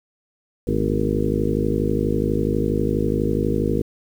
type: harmonic tone with a mistuned harmonic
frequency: 52.2 Hz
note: G#1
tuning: 10 cents sharp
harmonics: 1 / 2 / 3 / 4 / 5 / 6 / 7 / 8 / 9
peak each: -27 / -27 / -27 / -27 / -27 / -27 / -27 / -27 / -27 dBFS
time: 0.67-3.82 s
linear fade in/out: 5 ms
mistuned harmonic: 4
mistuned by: +73 cents
effects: 8-bit